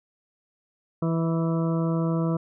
harmonic tone with a mistuned harmonic, 164.81 Hz, E3, in tune, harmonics 1 / 2 / 3 / 4 / 6 / 7 / 8, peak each -23 / -29 / -33 / -35 / -39 / -40 / -41 dBFS, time 1.02-2.37 s, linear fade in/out 5 ms, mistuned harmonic 4, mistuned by -17 cents, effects none

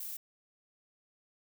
violet noise, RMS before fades -41 dBFS, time 0-0.17 s, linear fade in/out 5 ms, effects none

